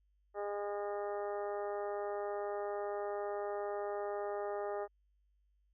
harmonic tone, 204.2 Hz, G#3, 29 cents flat, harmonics 2 / 3 / 4 / 5 / 6 / 7 / 8 / 9, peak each -39 / -41 / -43 / -56 / -48 / -57 / -61 / -56 dBFS, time 0.34-4.88 s, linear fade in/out 50 ms, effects added 50 Hz sine -70 dBFS peak until 5.73 s

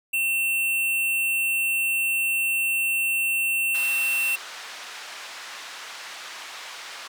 square tone, 2700 Hz, E7, 41 cents sharp, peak -22 dBFS, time 0.13-4.36 s, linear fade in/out 10 ms
pink band-pass noise, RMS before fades -39 dBFS, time 3.74-7.08 s, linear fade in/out 10 ms, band 1100 to 5800 Hz, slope 12 dB/octave
effects none

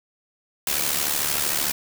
white noise with amplitude modulation, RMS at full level -21 dBFS, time 0.67-1.72 s, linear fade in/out 2 ms, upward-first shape sine, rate 73.3 Hz, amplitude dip 65%, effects none

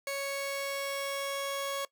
sawtooth tone pair together, 554.4 / 1108.7 Hz, C#5 / C#6, 0 / 0 cents, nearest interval octave, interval 1200 cents, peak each -30 / -31 dBFS, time 0.07-1.85 s, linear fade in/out 2 ms, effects noise-tail reverb RT60 0.1 s tail -20 dB re dry

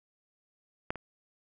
clicks, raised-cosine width 0.5 ms, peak -15 / -26 dBFS, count 2, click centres 0.905 / 0.957 s, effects none

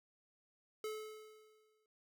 square tone with exponential decay, 431.8 Hz, A4, 33 cents flat, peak -39 dBFS, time 0.84-1.86 s, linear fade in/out 2 ms, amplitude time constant 220 ms, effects none

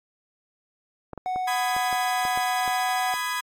clicks, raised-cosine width 1 ms, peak -21 dBFS, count 8, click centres 1.133 / 1.177 / 1.36 / 1.765 / 1.928 / 2.252 / 2.375 / 2.678 s
triangle tone with pitch glide, 740 to 745.1 Hz, F#5 to F#5, 0 to +12 cents, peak -23 dBFS, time 1.26-3.14 s, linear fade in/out 0 ms, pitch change +12 cents, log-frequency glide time 2.48-2.87 s
30% pulse chord, G# minor, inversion first, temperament equal with one note detuned, 999.2 / 1244.5 / 1661.2 Hz, B5 / D#6 / G#6, +20 / 0 / 0 cents, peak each -26 / -31 / -28 dBFS, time 1.47-3.41 s, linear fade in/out 10 ms
effects AAC 64 kbps

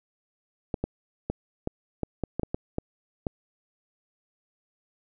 clicks, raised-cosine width 2 ms, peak -14 dBFS, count 11, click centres 0.742 / 0.84 / 1.3 / 1.674 / 2.033 / 2.237 / 2.396 / 2.433 / 2.545 / 2.784 / 3.268 s, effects none

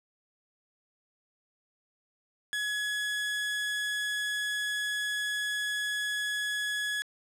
30% pulse tone, 1686 Hz, G#6, 26 cents sharp, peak -27 dBFS, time 2.53-7.02 s, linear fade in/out 0 ms, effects low-pass 11000 Hz 12 dB/octave + 10-bit

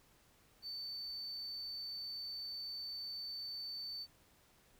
triangle tone, 4534 Hz, C#8, 38 cents sharp, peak -40 dBFS, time 0.62-4.07 s, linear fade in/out 50 ms, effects tanh soft clip ceiling -36 dBFS + pink hiss -68 dBFS RMS until 4.79 s

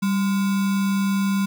sine tone with sample-and-hold, 196 Hz, G3, in tune, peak -18 dBFS, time 0.02-1.46 s, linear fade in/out 10 ms, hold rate 1225 Hz, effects none

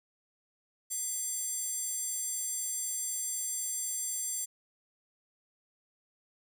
square tone with high-pass filter, 676 Hz, E5, 43 cents sharp, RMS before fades -35 dBFS, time 0.9-4.46 s, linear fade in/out 20 ms, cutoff 7800 Hz, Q 6.1, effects none

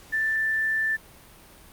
sine tone with quantisation, 1768 Hz, A6, 8 cents sharp, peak -22 dBFS, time 0.12-0.97 s, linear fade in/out 20 ms, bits 8, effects pink hiss -50 dBFS RMS until 1.72 s + Opus 48 kbps

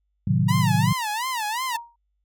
sine chord, A diminished seventh, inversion none, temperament equal, 110 / 130.81 / 155.56 / 185 Hz, A2 / C3 / Eb3 / Gb3, 0 / 0 / 0 / 0 cents, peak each -23 dBFS, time 0.27-0.93 s, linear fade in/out 5 ms
sawtooth tone with vibrato, 936 Hz, A#5, 7 cents sharp, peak -21 dBFS, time 0.48-1.77 s, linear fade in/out 10 ms, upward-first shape sine, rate 2.8 Hz, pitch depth 200 cents each way
sine tone with exponential decay, 939 Hz, A#5, 12 cents sharp, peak -24 dBFS, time 1.74-1.96 s, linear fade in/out 5 ms, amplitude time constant 47 ms
effects added 50 Hz sine -69 dBFS peak until 2.24 s

